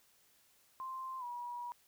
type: tone with pitch glide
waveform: sine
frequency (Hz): 1046.5 to 965.2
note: C6 to B5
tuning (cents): 0 to -40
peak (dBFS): -40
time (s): 0.8-1.72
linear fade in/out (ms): 0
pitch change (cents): -140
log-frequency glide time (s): 1.19-1.24
effects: white hiss -69 dBFS RMS until 1.87 s